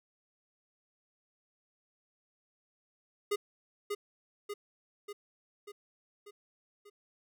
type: tone with echo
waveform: square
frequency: 410.9 Hz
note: G#4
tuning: 18 cents flat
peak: -29 dBFS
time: 3.31-3.36 s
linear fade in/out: 10 ms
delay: 590 ms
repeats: 6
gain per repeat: -4 dB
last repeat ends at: 6.9 s
effects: none